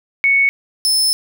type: tone pair in turn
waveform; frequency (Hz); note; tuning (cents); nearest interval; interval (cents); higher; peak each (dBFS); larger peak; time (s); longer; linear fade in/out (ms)
sine / sawtooth; 2217 / 5250; C#7 / E8; 0 / -8; octave + minor third; 1492; second; -10; neither; 0.24-0.49 / 0.85-1.13; second; 0
effects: none